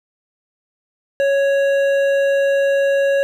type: tone with hard clipping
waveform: triangle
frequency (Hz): 554.4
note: C#5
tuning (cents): 0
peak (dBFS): -15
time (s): 1.2-3.23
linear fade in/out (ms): 0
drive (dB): 13
effects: none